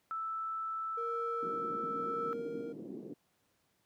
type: tone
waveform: sine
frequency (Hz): 1318.5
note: E6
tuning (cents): 0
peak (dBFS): -35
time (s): 0.11-2.33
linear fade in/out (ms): 0
type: tone with tremolo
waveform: triangle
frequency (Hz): 466.2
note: A#4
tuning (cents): 0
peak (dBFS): -35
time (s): 0.97-2.73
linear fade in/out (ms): 10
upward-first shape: sine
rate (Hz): 0.93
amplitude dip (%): 45
type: band-pass noise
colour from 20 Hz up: pink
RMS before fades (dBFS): -45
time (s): 1.42-3.14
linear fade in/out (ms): 10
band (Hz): 200 to 380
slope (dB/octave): 24
effects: pink hiss -75 dBFS RMS until 3.85 s + high-pass 100 Hz 12 dB/octave